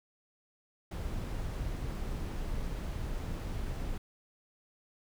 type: noise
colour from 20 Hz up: brown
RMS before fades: -36 dBFS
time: 0.91-3.98 s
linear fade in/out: 5 ms
effects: none